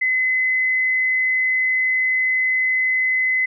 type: tone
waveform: sine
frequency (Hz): 2033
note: B6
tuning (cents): +50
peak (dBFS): -16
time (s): 0.01-3.46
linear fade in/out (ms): 10
effects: none